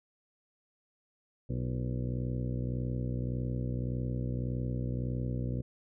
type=harmonic tone with a mistuned harmonic; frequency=61.74 Hz; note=B1; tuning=in tune; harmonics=1 / 2 / 3 / 4 / 5 / 6 / 7 / 8 / 9; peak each=-38 / -33 / -41 / -40 / -46 / -48 / -51 / -46 / -52 dBFS; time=1.49-5.62 s; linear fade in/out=10 ms; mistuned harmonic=6; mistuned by=-81 cents; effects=none